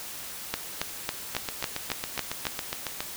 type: two click trains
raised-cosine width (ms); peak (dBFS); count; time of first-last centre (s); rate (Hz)
0.2; -9 / -12; 8 / 13; 0.54-2.468 / 1.35-3.005; 3.63 / 7.25
effects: white hiss -39 dBFS RMS until 3.16 s